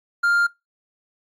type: tone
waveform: triangle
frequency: 1400 Hz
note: F6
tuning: 4 cents sharp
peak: -14 dBFS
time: 0.23-0.47 s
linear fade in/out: 10 ms
effects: noise-tail reverb RT60 0.2 s tail -22 dB re dry + AAC 64 kbps